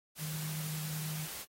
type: tone in noise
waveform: sine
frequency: 155.56 Hz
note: D#3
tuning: in tune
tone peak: -37 dBFS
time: 0.18-1.28 s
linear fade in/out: 50 ms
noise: white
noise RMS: -43 dBFS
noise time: 0.15-1.46 s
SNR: +3 dB
effects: AAC 48 kbps